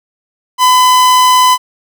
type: tone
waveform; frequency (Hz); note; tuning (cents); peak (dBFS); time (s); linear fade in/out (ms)
45% pulse; 1008; B5; +35; -5; 0.58-1.58; 50
effects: none